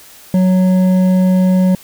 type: tone with hard clipping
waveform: sine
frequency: 185 Hz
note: F#3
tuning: in tune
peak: -10 dBFS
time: 0.34-1.75 s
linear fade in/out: 2 ms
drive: 7 dB
effects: white hiss -40 dBFS RMS until 1.83 s

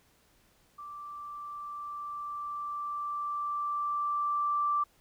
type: tone with level ramp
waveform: sine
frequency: 1172 Hz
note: D6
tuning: 4 cents flat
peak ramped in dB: -41 to -25 dBFS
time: 0.78-4.84 s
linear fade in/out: 10 ms
effects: pink hiss -66 dBFS RMS until 5 s

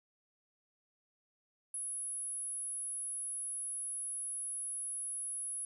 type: tone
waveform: sine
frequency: 10690 Hz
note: E9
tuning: 23 cents sharp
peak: -37 dBFS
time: 1.74-5.65 s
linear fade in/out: 2 ms
effects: none

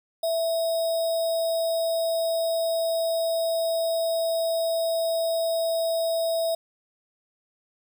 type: tone with sample-and-hold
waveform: sine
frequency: 659.3 Hz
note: E5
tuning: in tune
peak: -22 dBFS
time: 0.23-6.55 s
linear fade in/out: 5 ms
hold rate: 4410 Hz
effects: none

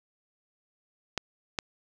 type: clicks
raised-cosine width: 0.2 ms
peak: -11 dBFS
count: 2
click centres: 1.177 / 1.588 s
effects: none

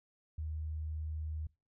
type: tone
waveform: sine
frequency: 77.78 Hz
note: D#2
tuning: in tune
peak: -36 dBFS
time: 0.38-1.47 s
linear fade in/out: 5 ms
effects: noise-tail reverb RT60 0.3 s tail -24 dB re dry

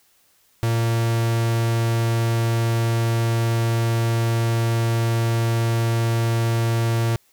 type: tone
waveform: 45% pulse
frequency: 115.3 Hz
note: A#2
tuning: 19 cents flat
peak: -18 dBFS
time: 0.63-7.16 s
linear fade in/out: 0 ms
effects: white hiss -60 dBFS RMS until 7.32 s

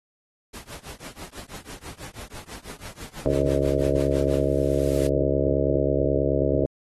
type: noise with tremolo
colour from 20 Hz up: pink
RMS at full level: -37 dBFS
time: 0.53-4.45 s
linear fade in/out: 10 ms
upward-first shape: triangle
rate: 6.1 Hz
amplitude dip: 100%
type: harmonic tone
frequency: 69.3 Hz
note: C#2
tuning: in tune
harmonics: 1 / 2 / 4 / 5 / 6 / 7 / 8 / 9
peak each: -28 / -28 / -28 / -28 / -28 / -28 / -28 / -28 dBFS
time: 3.26-6.66 s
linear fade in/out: 0 ms
type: noise with exponential growth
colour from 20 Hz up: white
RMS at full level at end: -36 dBFS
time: 3.69-5.07 s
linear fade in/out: 0 ms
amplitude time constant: 300 ms
effects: AAC 32 kbps

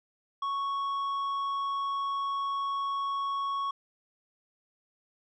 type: tone with tanh clipping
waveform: triangle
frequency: 1108.7 Hz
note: C#6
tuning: in tune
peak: -30 dBFS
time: 0.42-3.71 s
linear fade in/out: 5 ms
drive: 10 dB
effects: none

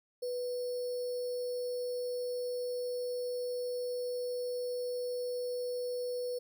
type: tone with sample-and-hold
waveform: sine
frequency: 493.8 Hz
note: B4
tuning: in tune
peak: -33 dBFS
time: 0.22-6.39 s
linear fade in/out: 10 ms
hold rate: 4900 Hz
effects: none

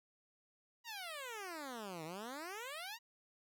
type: exponential two-way sweep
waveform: 10% pulse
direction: down then up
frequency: 974 to 152.7 to 974 Hz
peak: -36 dBFS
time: 0.84-2.99 s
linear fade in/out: 50 ms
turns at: 2.04 s
effects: none

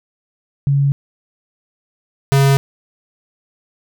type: tone pair in turn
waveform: sine / square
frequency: 140.1 / 137.61 Hz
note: C#3 / C#3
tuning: +19 / -12 cents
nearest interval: unison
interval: 31 cents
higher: first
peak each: -11 / -10 dBFS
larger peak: second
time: 0.67-0.92 / 2.32-2.57 s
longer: neither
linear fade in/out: 0 ms
effects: none

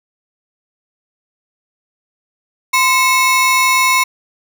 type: ring-modulated tone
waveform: 40% pulse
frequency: 1610 Hz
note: G6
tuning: 46 cents sharp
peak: -6 dBFS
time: 2.73-4.04 s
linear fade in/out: 10 ms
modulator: 577 Hz
effects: none

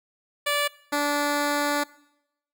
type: tone pair in turn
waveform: 10% pulse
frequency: 581 / 290.5 Hz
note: D5 / D4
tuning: -19 / -19 cents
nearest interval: octave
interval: 1200 cents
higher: first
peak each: -14 dBFS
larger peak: neither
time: 0.46-0.68 / 0.92-1.84 s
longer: second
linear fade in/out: 10 ms
effects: noise-tail reverb RT60 0.8 s tail -21 dB re dry

